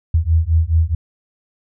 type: beating tone pair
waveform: sine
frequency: 79.2 / 83.9 Hz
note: D#2 / E2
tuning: +31 / +31 cents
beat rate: 4.7 Hz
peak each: -15 dBFS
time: 0.14-0.95 s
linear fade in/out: 5 ms
effects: none